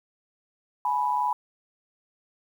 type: tone pair together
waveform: sine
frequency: 842 / 985.2 Hz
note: G#5 / B5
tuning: +24 / -5 cents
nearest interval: minor third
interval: 271 cents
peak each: -27 / -24 dBFS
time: 0.85-1.33 s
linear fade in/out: 2 ms
effects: 9-bit